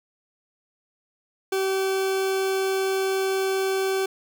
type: tone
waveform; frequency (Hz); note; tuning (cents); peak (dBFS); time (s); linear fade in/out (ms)
40% pulse; 384.2; G4; -35; -21; 1.52-4.06; 5
effects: none